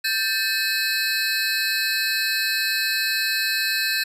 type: tone cluster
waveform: square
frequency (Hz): 1568 / 1769 / 2561 / 4043 / 4330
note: G6 / A6 / D#7 / B7 / C#8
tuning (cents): 0 / +9 / +49 / +40 / -41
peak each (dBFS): -28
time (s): 0.04-4.04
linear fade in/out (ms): 10
effects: resampled to 32000 Hz